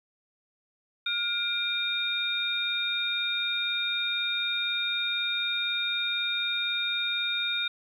sine tone cluster, 1419 / 2382 / 3698 Hz, F6 / D7 / A#7, +27 / +24 / -15 cents, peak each -33 / -33 / -28 dBFS, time 1.06-7.68 s, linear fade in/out 5 ms, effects 10-bit

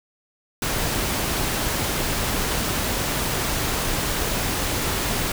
pink noise, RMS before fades -24 dBFS, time 0.62-5.32 s, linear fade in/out 2 ms, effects none

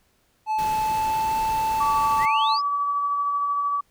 triangle tone with pitch glide, 867 to 881.1 Hz, A5 to A5, -26 to +2 cents, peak -19 dBFS, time 0.46-2.59 s, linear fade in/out 50 ms, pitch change +28 cents, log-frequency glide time 0.72-1.31 s
pink noise, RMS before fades -36 dBFS, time 0.58-2.26 s, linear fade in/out 10 ms
sine tone with tremolo, 1146 Hz, D6, 43 cents flat, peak -20 dBFS, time 1.8-3.81 s, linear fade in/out 10 ms, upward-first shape sine, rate 13 Hz, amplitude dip 25%
sine exponential sweep, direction up, 1760 to 5274 Hz, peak -26 dBFS, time 2.18-2.62 s, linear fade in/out 50 ms
effects pink hiss -65 dBFS RMS until 3.9 s

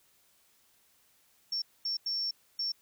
sine tone bursts at uneven times, 5450 Hz, F8, 43 cents flat, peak -29 dBFS, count 4, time 1.52-1.62 / 1.85-1.97 / 2.06-2.31 / 2.59-2.72 s, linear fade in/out 5 ms, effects tanh soft clip ceiling -25 dBFS + white hiss -67 dBFS RMS until 2.81 s

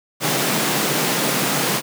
pink high-pass noise, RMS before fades -20 dBFS, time 0.2-1.82 s, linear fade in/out 50 ms, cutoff 130 Hz, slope 96 dB/octave, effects none

